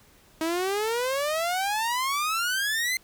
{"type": "exponential sweep", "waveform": "sawtooth", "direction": "up", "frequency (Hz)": [315.9, 2093], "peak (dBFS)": -21, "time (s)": [0.41, 2.97], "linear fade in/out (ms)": 2, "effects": ["pink hiss -57 dBFS RMS until 3.03 s"]}